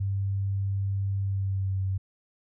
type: tone with pitch glide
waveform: sine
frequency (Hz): 98.2 to 95.57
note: G2 to G2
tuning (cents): +4 to -43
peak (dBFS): -25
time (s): 0-1.98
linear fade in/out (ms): 10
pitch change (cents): -47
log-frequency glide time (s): 1.21-1.8
effects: none